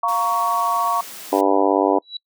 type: chord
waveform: sine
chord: Bb minor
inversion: second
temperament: just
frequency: 699.2 / 932.3 / 1118.8 Hz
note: F5 / Bb5 / Db6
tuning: +2 / 0 / +16 cents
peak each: -24 / -23 / -19 dBFS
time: 0.03-1.01 s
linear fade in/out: 5 ms
type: high-pass noise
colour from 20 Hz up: white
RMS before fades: -36 dBFS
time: 0.08-1.41 s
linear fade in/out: 5 ms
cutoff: 160 Hz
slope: 24 dB/octave
type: harmonic tone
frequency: 98 Hz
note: G2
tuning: in tune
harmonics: 3 / 4 / 5 / 6 / 7 / 8 / 9 / 10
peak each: -20 / -21 / -22 / -23 / -23 / -24 / -25 / -25 dBFS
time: 1.32-1.99 s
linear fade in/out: 10 ms
type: tone with exponential growth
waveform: sine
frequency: 3919 Hz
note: B7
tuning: 14 cents flat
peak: -23 dBFS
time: 2.02-2.17 s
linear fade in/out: 5 ms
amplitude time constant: 32 ms
effects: noise-tail reverb RT60 0.1 s tail -24 dB re dry